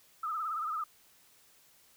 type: tone with vibrato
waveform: sine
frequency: 1268 Hz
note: D#6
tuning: 32 cents sharp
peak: -32 dBFS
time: 0.23-0.84 s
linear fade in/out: 5 ms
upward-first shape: sine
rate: 18 Hz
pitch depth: 89 cents each way
effects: white hiss -63 dBFS RMS until 1.96 s